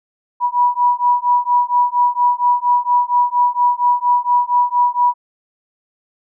sine beating tone pair, 973 / 977.3 Hz, B5 / B5, -26 / -18 cents, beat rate 4.3 Hz, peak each -15 dBFS, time 0.4-5.14 s, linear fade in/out 50 ms, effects none

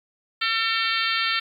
harmonic tone, 451.2 Hz, A4, 44 cents sharp, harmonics 3 / 4 / 5 / 6 / 7 / 8 / 9 / 10, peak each -27 / -28 / -29 / -30 / -30 / -31 / -32 / -32 dBFS, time 0.41-1.4 s, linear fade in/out 10 ms, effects 9-bit

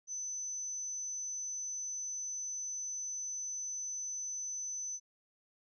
sine tone, 6050 Hz, F#8, 38 cents sharp, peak -37 dBFS, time 0.07-5 s, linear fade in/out 50 ms, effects none

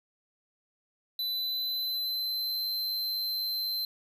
square tone with pitch glide, 4000 to 4098 Hz, B7 to C8, +21 to -37 cents, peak -30 dBFS, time 1.19-3.85 s, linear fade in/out 2 ms, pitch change +42 cents, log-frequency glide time 1.32-2.65 s, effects 11-bit

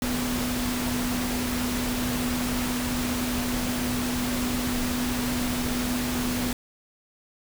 sine tone in noise, 246.9 Hz, B3, in tune, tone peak -27 dBFS, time 0.02-6.53 s, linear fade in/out 2 ms, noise pink, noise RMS -30 dBFS, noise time 0.02-6.53 s, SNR 0 dB, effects none

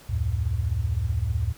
sine tone cluster, 70.5 / 86.2 / 109.9 Hz, C#2 / F2 / A2, +30 / -22 / -2 cents, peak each -27 dBFS, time 0.09-1.53 s, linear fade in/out 10 ms, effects pink hiss -50 dBFS RMS until 1.57 s

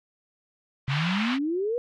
white band-pass noise, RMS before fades -31 dBFS, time 0.87-1.39 s, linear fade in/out 50 ms, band 810 to 3200 Hz, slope 24 dB/octave
sine exponential sweep, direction up, 130.81 to 497.3 Hz, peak -24 dBFS, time 0.88-1.78 s, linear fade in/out 0 ms
effects none

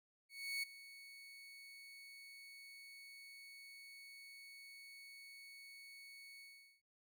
30% pulse tone with ADSR envelope, 2219 Hz, C#7, 1 cent sharp, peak -35 dBFS, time 0.29-6.82 s, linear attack 340 ms, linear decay 10 ms, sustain -17 dB, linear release 420 ms, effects none

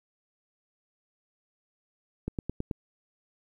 click train, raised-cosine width 3 ms, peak -18 dBFS, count 5, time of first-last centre 2.28-2.712 s, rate 9.26 Hz, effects 10-bit

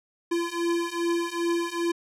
square beating tone pair, 339.7 / 342.2 Hz, F4 / F4, -48 / -35 cents, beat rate 2.5 Hz, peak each -29 / -28 dBFS, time 0.31-1.92 s, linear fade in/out 10 ms, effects low-pass 10000 Hz 12 dB/octave

